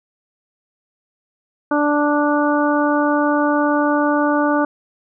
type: harmonic tone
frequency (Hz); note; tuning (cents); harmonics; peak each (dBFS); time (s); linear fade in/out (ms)
293.7; D4; 0; 1 / 2 / 3 / 4 / 5; -17 / -20 / -22 / -23 / -24; 1.71-4.65; 5
effects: none